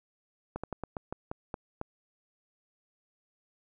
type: slowing click train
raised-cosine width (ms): 1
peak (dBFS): -21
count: 9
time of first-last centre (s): 0.56-1.814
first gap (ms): 76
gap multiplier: 1.2
effects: none